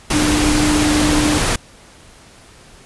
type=tone in noise; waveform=sine; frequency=300 Hz; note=D4; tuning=37 cents sharp; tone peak=-15 dBFS; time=0.13-1.38 s; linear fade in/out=5 ms; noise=pink; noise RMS=-17 dBFS; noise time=0.1-1.56 s; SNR=-1 dB; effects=pink hiss -44 dBFS RMS until 2.85 s + resampled to 24000 Hz

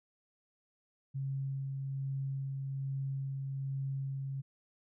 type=tone with tremolo; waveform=sine; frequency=136.1 Hz; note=C#3; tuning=31 cents flat; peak=-33 dBFS; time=1.14-4.42 s; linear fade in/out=20 ms; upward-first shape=sine; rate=1.2 Hz; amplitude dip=25%; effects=none

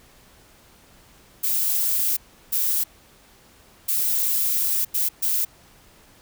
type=noise bursts at uneven times; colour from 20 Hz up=violet; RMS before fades=-22 dBFS; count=5; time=1.43-2.17 / 2.52-2.84 / 3.88-4.85 / 4.94-5.09 / 5.22-5.45 s; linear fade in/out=10 ms; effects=pink hiss -53 dBFS RMS until 6.21 s

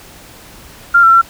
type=tone with pitch steps; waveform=sine; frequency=1392 / 1347 / 1356 Hz; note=F6 / E6 / E6; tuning=-6 / +37 / +49 cents; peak=-4 dBFS; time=0.94-1.216 s; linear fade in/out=10 ms; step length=92 ms; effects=pink hiss -38 dBFS RMS until 1.29 s

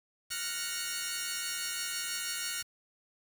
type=chord; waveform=10% pulse; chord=Gb major seventh; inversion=third; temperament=equal; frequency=1396.9 / 1480 / 1864.7 / 2217 Hz; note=F6 / Gb6 / Bb6 / Db7; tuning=0 / 0 / 0 / 0 cents; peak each=-31 dBFS; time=0.3-2.63 s; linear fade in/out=20 ms; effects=8-bit

